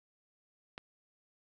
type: click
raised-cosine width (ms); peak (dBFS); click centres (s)
0.3; -26; 0.779
effects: none